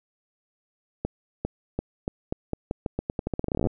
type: accelerating click train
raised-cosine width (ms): 2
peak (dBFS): -13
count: 26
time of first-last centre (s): 1.05-3.671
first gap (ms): 400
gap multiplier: 0.85
effects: none